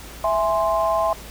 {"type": "chord", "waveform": "sine", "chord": "E augmented", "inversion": "none", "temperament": "equal", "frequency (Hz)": [659.3, 830.6, 1046.5], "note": ["E5", "G#5", "B#5"], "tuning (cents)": [0, 0, 0], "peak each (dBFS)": [-20, -25, -22], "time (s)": [0.24, 1.13], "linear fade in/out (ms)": 2, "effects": ["added 55 Hz sine -40 dBFS peak until 1.3 s", "pink hiss -40 dBFS RMS until 1.3 s"]}